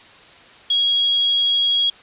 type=tone; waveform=sine; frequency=3304 Hz; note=G#7; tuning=10 cents flat; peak=-14 dBFS; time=0.7-1.9 s; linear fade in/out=5 ms; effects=white hiss -45 dBFS RMS until 2.02 s + resampled to 8000 Hz